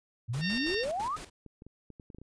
sine exponential sweep, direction up, 108.2 to 1318.5 Hz, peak -30 dBFS, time 0.28-1.17 s, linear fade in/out 20 ms
pink noise with tremolo, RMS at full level -43 dBFS, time 0.33-1.3 s, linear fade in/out 10 ms, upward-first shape square, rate 6 Hz, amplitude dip 75%
harmonic tone, 914 Hz, A#5, 34 cents flat, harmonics 2 / 3 / 4 / 5 / 6, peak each -35 / -37 / -39 / -39 / -40 dBFS, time 0.4-0.86 s, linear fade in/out 50 ms
clicks, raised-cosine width 3 ms, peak -35 dBFS, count 9, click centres 1.463 / 1.621 / 1.666 / 1.903 / 1.998 / 2.102 / 2.147 / 2.185 / 2.216 s
effects resampled to 22050 Hz

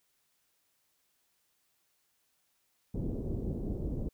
pink low-pass noise, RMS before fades -35 dBFS, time 2.94-4.09 s, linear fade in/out 5 ms, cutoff 440 Hz, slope 24 dB/octave, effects white hiss -75 dBFS RMS until 4.13 s

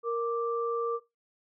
sine tone pair together, 466.2 / 1174.8 Hz, A#4 / D6, 0 / 0 cents, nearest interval octave + major third, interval 1600 cents, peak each -28 / -33 dBFS, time 0.03-1 s, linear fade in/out 50 ms, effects noise-tail reverb RT60 0.2 s tail -17 dB re dry

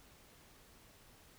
silence, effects pink hiss -62 dBFS RMS until 1.38 s

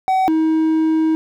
triangle tone pair in turn, 756 / 317.9 Hz, F#5 / D#4, +37 / +37 cents, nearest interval octave + minor third, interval 1500 cents, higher first, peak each -11 dBFS, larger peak neither, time 0.08-0.28 / 0.28-1.15 s, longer second, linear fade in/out 0 ms, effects none

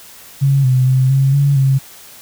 sine tone with pitch steps, 137.9 / 128.5 / 130.3 / 135.3 / 141.4 / 134.7 Hz, C#3 / C3 / C3 / C#3 / C#3 / C#3, -9 / -31 / -7 / -42 / +35 / -49 cents, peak -9 dBFS, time 0.41-1.79 s, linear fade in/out 20 ms, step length 230 ms, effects white hiss -39 dBFS RMS until 2.21 s

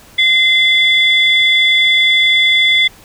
sine tone pair together, 2065 / 3452 Hz, C7 / A7, -23 / -34 cents, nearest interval major sixth, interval 889 cents, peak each -10 dBFS, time 0.18-2.88 s, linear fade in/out 10 ms, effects tanh soft clip ceiling -1 dBFS + pink hiss -42 dBFS RMS until 3.04 s

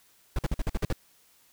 brown noise bursts, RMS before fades -26 dBFS, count 8, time 0.36-0.927 s, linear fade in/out 2 ms, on 28 ms, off 49 ms, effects white hiss -62 dBFS RMS until 1.52 s

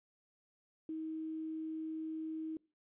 sine tone with quantisation, 317.4 Hz, D#4, 35 cents sharp, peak -38 dBFS, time 0.89-2.57 s, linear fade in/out 2 ms, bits 11, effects noise-tail reverb RT60 0.4 s tail -25 dB re dry + resampled to 8000 Hz

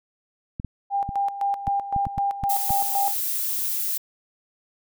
clicks, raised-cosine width 5 ms, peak -18 dBFS, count 9, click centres 0.599 / 0.647 / 1.091 / 1.678 / 1.963 / 2.068 / 2.179 / 2.436 / 2.706 s
sine tone with tremolo, 799 Hz, G5, 33 cents sharp, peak -20 dBFS, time 0.9-3.15 s, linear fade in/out 50 ms, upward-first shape square, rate 3.9 Hz, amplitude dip 70%
violet noise, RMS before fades -26 dBFS, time 2.49-3.98 s, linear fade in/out 10 ms
effects none

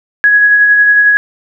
sine tone with tremolo, 1670 Hz, G#6, 9 cents sharp, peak -3 dBFS, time 0.24-1.17 s, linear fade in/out 0 ms, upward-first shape sine, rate 11 Hz, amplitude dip 30%, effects none

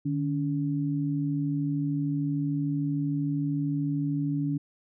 sine tone pair together, 150 / 283.2 Hz, D3 / C#4, +37 / +37 cents, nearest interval major seventh, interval 1100 cents, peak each -28 dBFS, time 0.05-4.58 s, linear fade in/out 10 ms, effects none

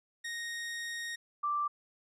sawtooth / sine tone pair in turn, 1864.7 / 1174.7 Hz, A#6 / D6, 0 / 0 cents, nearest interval minor sixth, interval 800 cents, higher first, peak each -33 / -29 dBFS, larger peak second, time 0.24-1.16 / 1.43-1.68 s, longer first, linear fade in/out 10 ms, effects low-pass 10000 Hz 12 dB/octave

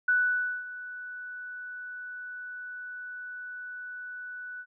sine tone with ADSR envelope, 1485 Hz, F#6, 6 cents sharp, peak -20 dBFS, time 0.08-4.66 s, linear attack 6 ms, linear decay 550 ms, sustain -17 dB, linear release 59 ms, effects none

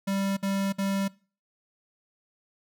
square tone bursts, 196 Hz, G3, in tune, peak -26 dBFS, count 3, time 0.07-1.082 s, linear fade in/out 10 ms, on 300 ms, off 56 ms, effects noise-tail reverb RT60 0.4 s tail -23 dB re dry

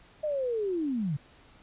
sine linear sweep, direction down, 622.3 to 130.81 Hz, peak -27 dBFS, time 0.23-1.17 s, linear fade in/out 10 ms, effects pink hiss -57 dBFS RMS until 1.62 s + resampled to 8000 Hz

